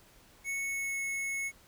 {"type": "tone with pitch glide", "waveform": "square", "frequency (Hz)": [2208, 2194], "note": ["C#7", "C#7"], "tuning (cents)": [-7, -18], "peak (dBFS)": -33, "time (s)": [0.44, 1.52], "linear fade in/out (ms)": 50, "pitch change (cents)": -11, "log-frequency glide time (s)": [0.64, 1.01], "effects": ["pink hiss -60 dBFS RMS until 1.67 s"]}